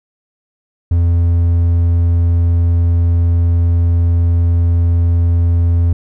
triangle tone, 85.3 Hz, F2, 40 cents flat, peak -7 dBFS, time 0.91-5.93 s, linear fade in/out 5 ms, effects none

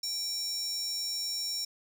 square tone with high-pass filter, 784 Hz, G5, in tune, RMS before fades -34 dBFS, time 0.03-1.65 s, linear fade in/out 5 ms, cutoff 5600 Hz, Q 6.3, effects none

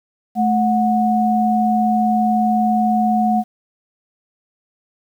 sine tone pair together, 217.6 / 732 Hz, A3 / F#5, -19 / -19 cents, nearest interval octave + major sixth, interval 2100 cents, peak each -16 dBFS, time 0.35-3.44 s, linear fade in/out 50 ms, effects 8-bit

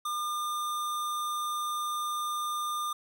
square tone, 1204 Hz, D6, 43 cents sharp, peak -31 dBFS, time 0.05-2.93 s, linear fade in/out 5 ms, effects none

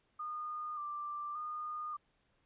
sine tone with vibrato, 1201 Hz, D6, 38 cents sharp, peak -38 dBFS, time 0.19-1.97 s, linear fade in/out 10 ms, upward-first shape square, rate 0.86 Hz, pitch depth 31 cents each way, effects pink hiss -75 dBFS RMS until 2.45 s + resampled to 8000 Hz

